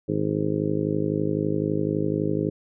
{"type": "harmonic tone", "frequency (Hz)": 51.91, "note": "G#1", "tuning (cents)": 0, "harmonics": [2, 3, 4, 5, 6, 7, 8, 9, 10], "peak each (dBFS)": [-33, -28, -32, -34, -27, -36, -28, -38, -34], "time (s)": [0.08, 2.5], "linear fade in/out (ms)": 10, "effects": []}